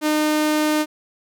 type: tone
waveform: sawtooth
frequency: 304.9 Hz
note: D#4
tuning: 35 cents flat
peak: -13 dBFS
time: 0.01-0.86 s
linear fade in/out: 50 ms
effects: none